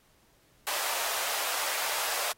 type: high-pass noise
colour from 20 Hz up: pink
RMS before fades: -32 dBFS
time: 0.67-2.32 s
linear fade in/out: 0 ms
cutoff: 600 Hz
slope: 24 dB/octave
effects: pink hiss -65 dBFS RMS until 2.37 s + AAC 48 kbps